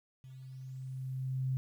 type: tone with level ramp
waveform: sine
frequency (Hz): 130.9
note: C3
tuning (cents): +1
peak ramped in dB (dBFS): -48 to -29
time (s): 0.24-1.57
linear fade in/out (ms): 0
effects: 11-bit